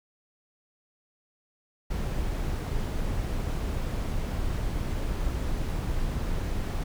brown noise, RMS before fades -29 dBFS, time 1.9-6.84 s, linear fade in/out 10 ms, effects none

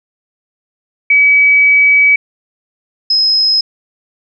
sine tone pair in turn, 2280 / 5118 Hz, C#7 / D#8, +48 / +48 cents, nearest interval octave + major second, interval 1400 cents, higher second, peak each -5 / -8 dBFS, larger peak first, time 1.1-2.16 / 3.1-3.61 s, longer first, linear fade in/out 5 ms, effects none

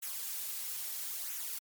blue noise with flanger, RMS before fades -39 dBFS, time 0.02-1.59 s, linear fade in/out 10 ms, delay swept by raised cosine 0.21 to 5.31 ms, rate 0.76 Hz, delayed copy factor -0.55, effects MP3 96 kbps

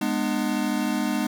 square chord, G# diminished, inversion none, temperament equal with one note detuned, 207.7 / 246.9 / 300.4 Hz, G#3 / B3 / D4, 0 / 0 / +39 cents, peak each -28 dBFS, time 0.01-1.27 s, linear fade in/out 5 ms, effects none

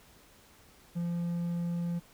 triangle tone, 172 Hz, F3, 26 cents flat, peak -28 dBFS, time 0.95-2 s, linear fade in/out 20 ms, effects pink hiss -59 dBFS RMS until 2.13 s

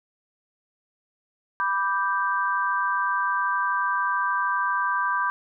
sine chord, G major, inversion first, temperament equal, 987.8 / 1174.7 / 1568 Hz, B5 / D6 / G6, 0 / 0 / 0 cents, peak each -26 dBFS, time 1.6-5.3 s, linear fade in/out 0 ms, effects none

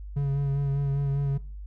triangle tone with vibrato, 139.7 Hz, C#3, 14 cents sharp, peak -21 dBFS, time 0.16-1.38 s, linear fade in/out 10 ms, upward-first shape sine, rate 5 Hz, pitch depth 25 cents each way, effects noise-tail reverb RT60 0.4 s tail -19 dB re dry + added 50 Hz sine -36 dBFS peak until 1.66 s

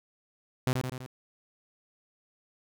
sawtooth tone with echo, 128.1 Hz, C3, 36 cents flat, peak -20 dBFS, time 0.67-0.73 s, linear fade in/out 0 ms, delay 83 ms, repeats 4, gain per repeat -4 dB, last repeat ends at 1.062 s, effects none

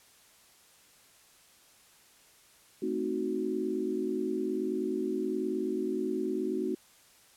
sine chord, A diminished seventh, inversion none, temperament equal, 220 / 261.6 / 311.1 / 370 Hz, A3 / C4 / Eb4 / Gb4, 0 / 0 / 0 / 0 cents, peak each -37 / -36 / -35 / -32 dBFS, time 2.82-6.75 s, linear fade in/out 5 ms, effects white hiss -60 dBFS RMS until 7.36 s + low-pass 12000 Hz 12 dB/octave

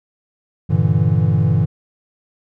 triangle chord, E half-diminished seventh, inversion first, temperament equal, 98 / 116.54 / 146.83 / 164.81 Hz, G2 / Bb2 / D3 / E3, 0 / 0 / 0 / 0 cents, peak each -16 dBFS, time 0.69-1.66 s, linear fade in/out 20 ms, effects none

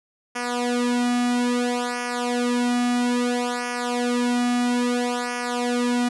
sawtooth tone with flanger, 243.8 Hz, B3, 22 cents flat, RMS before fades -23 dBFS, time 0.35-6.09 s, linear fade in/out 10 ms, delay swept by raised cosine 0.25 to 1.95 ms, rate 0.6 Hz, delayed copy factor -1, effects resampled to 24000 Hz

